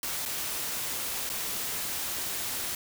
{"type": "noise with dropouts", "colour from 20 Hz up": "white", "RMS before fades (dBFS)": -33, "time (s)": [0.03, 2.75], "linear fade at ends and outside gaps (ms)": 2, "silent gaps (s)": [[0.254, 0.259], [1.293, 1.299]], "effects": []}